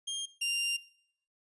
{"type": "tone pair in turn", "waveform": "sawtooth", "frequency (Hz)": [3213, 2788], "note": ["G7", "F7"], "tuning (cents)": [42, -4], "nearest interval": "major second", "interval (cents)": 246, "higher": "first", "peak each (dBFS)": [-30, -26], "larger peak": "second", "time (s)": [[0.07, 0.26], [0.41, 0.77]], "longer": "second", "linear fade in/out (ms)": 10, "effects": ["noise-tail reverb RT60 0.7 s tail -21 dB re dry", "resampled to 24000 Hz"]}